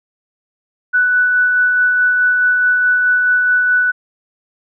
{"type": "tone with tremolo", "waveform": "sine", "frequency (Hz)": 1486, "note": "F#6", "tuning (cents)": 7, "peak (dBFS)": -9, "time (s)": [0.93, 3.92], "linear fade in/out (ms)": 20, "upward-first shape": "sine", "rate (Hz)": 4.7, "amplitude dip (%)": 25, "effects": []}